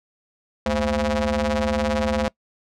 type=ring-modulated tone; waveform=sawtooth; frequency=151.1 Hz; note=D3; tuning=50 cents sharp; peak=-13 dBFS; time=0.66-2.28 s; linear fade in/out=0 ms; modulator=369 Hz; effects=noise-tail reverb RT60 0.1 s tail -23 dB re dry + low-pass 6000 Hz 12 dB/octave